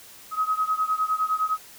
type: beating tone pair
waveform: sine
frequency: 1265 / 1274.8 Hz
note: D#6 / D#6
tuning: +28 / +42 cents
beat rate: 9.8 Hz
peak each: -24 / -26 dBFS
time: 0.31-1.58 s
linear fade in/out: 50 ms
effects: white hiss -47 dBFS RMS until 1.78 s